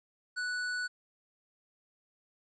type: tone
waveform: square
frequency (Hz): 1480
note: F#6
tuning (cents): 0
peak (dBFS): -33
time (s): 0.36-0.88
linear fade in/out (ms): 20
effects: resampled to 16000 Hz + 12-bit